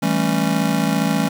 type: chord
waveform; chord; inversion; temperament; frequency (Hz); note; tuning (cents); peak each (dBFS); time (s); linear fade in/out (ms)
square; A dominant seventh; second; just; 165 / 198 / 220 / 275; E3 / G3 / A3 / C#4; +2 / +18 / 0 / -14; -23; 0.02-1.29; 10
effects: 8-bit